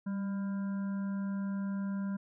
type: harmonic tone with a mistuned harmonic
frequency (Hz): 200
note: G3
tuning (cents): +35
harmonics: 1 / 3 / 5 / 7 / 8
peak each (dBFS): -32 / -52 / -52 / -53 / -57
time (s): 0.06-2.17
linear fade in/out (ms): 10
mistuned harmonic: 1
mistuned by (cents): -35
effects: none